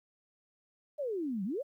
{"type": "exponential two-way sweep", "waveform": "sine", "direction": "down then up", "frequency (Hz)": [620, 180.8, 620], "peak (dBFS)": -32, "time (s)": [0.98, 1.63], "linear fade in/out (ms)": 20, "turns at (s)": 1.44, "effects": ["12-bit"]}